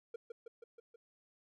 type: tone with echo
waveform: triangle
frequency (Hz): 464.2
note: A#4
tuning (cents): -7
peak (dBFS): -38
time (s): 0.14-0.16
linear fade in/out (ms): 5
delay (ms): 160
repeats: 5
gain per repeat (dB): -3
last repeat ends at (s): 0.96
effects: none